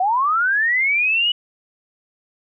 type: linear sweep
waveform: sine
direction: up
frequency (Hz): 713 to 2960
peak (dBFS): -15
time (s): 0-1.32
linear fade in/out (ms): 5
effects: none